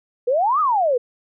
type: exponential two-way sweep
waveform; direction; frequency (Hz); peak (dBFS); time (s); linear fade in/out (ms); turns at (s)
sine; up then down; 466.2 to 1289 to 466.2; -15; 0.27-0.98; 10; 0.6
effects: none

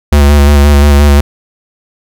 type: tone with vibrato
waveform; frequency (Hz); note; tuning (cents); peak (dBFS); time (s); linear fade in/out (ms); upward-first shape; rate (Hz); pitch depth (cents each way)
square; 72; D2; -34; -3; 0.12-1.21; 5; square; 5.7; 26
effects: none

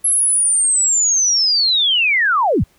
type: linear sweep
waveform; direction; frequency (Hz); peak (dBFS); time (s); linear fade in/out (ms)
sine; down; 11175 to 34.27; -12; 0.04-2.64; 10
effects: pink hiss -56 dBFS RMS until 2.78 s

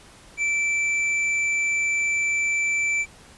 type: tone with hard clipping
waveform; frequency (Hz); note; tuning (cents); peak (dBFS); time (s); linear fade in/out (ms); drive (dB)
triangle; 2329; D7; -15; -22; 0.37-3.06; 50; 10
effects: pink hiss -49 dBFS RMS until 3.37 s + resampled to 24000 Hz

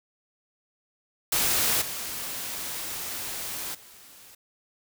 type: noise with level steps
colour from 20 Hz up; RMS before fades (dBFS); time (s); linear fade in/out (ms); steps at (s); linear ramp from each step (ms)
white; -24 / -34 / -50; 1.32-4.35; 5; 1.81 / 3.74; 10
effects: none

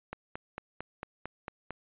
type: click train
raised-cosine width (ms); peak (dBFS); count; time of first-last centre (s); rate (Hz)
0.5; -22; 8; 0.13-1.707; 4.44
effects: resampled to 8000 Hz

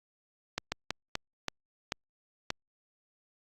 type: slowing click train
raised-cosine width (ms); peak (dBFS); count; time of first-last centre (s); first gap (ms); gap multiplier
0.2; -13; 7; 0.58-2.504; 140; 1.33
effects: Opus 48 kbps

